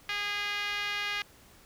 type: tone with band-pass filter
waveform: 5% pulse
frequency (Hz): 410.2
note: G#4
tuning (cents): -21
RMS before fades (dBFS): -33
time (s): 0.09-1.22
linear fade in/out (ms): 2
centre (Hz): 2100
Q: 1.3
effects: pink hiss -57 dBFS RMS until 1.65 s